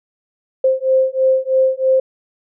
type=beating tone pair; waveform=sine; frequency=523 / 526.1 Hz; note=C5 / C5; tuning=-1 / +9 cents; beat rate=3.1 Hz; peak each=-15 dBFS; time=0.64-2 s; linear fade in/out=5 ms; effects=none